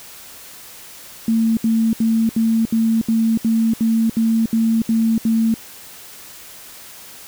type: tone bursts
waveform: sine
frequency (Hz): 225.1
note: A3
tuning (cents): +40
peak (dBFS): -13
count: 12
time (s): 1.28-5.541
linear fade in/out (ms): 2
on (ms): 290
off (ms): 71
effects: white hiss -39 dBFS RMS until 7.27 s